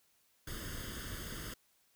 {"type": "noise with comb filter", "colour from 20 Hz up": "pink", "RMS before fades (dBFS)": -43, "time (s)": [0.47, 1.54], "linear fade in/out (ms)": 5, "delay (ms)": 0.61, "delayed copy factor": 0.8, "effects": ["white hiss -72 dBFS RMS until 1.95 s"]}